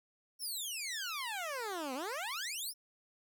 15% pulse exponential two-way sweep, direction down then up, 5620 to 246.9 to 5620 Hz, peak -31 dBFS, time 0.39-2.74 s, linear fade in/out 50 ms, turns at 1.94 s, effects none

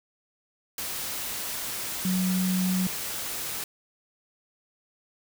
sine tone in noise, 185 Hz, F#3, in tune, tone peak -23 dBFS, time 2.05-2.87 s, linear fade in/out 2 ms, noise white, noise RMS -33 dBFS, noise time 0.78-3.64 s, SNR +7 dB, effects none

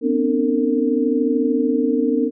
sine tone cluster, 245.8 / 266.5 / 299.7 / 455.3 Hz, B3 / C4 / D4 / A#4, -8 / +32 / +35 / -41 cents, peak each -21 dBFS, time 0.01-2.31 s, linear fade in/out 50 ms, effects none

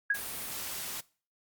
sine tone with exponential decay, 1647 Hz, G#6, 15 cents flat, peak -21 dBFS, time 0.1-0.23 s, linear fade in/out 5 ms, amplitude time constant 28 ms
white noise, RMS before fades -38 dBFS, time 0.14-1.01 s, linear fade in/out 10 ms
effects noise-tail reverb RT60 0.4 s tail -22 dB re dry + Opus 48 kbps

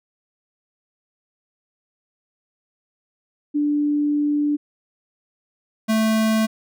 sine / square tone pair in turn, 293.7 / 220 Hz, D4 / A3, 0 / 0 cents, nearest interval perfect fourth, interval 500 cents, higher first, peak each -17 dBFS, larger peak neither, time 3.54-4.57 / 5.88-6.47 s, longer first, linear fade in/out 20 ms, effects none

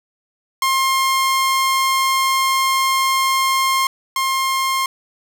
sawtooth tone pair in turn, 1064 / 1064 Hz, C6 / C6, +29 / +29 cents, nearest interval unison, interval 0 cents, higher neither, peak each -11 / -13 dBFS, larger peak first, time 0.62-3.87 / 4.16-4.86 s, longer first, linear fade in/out 2 ms, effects none

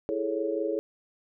sine chord, A major seventh, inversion second, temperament equal, 329.6 / 415.3 / 440 / 554.4 Hz, E4 / G#4 / A4 / C#5, 0 / 0 / 0 / 0 cents, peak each -32 dBFS, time 0.09-0.79 s, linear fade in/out 0 ms, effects none

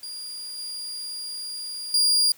35% pulse tone with level steps, 4819 Hz, D8, 44 cents sharp, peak -32 / -30 / -16 dBFS, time 0.03-2.32 s, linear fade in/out 2 ms, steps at 0.58 / 1.94 s, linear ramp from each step 2 ms, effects white hiss -53 dBFS RMS until 2.37 s

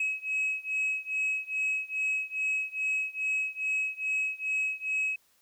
sine beating tone pair, 2558 / 2560.4 Hz, D#7 / D#7, +47 / +49 cents, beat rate 2.4 Hz, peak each -29 / -30 dBFS, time 0-5.16 s, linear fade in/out 5 ms, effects tanh soft clip ceiling -24 dBFS + white hiss -67 dBFS RMS until 5.41 s

